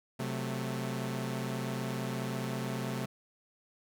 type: chord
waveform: sawtooth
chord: F# diminished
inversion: second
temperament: equal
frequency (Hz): 130.81 / 185 / 220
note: C3 / F#3 / A3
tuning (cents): 0 / 0 / 0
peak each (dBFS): -32 / -37 / -34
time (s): 0.19-3.06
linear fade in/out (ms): 10
effects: none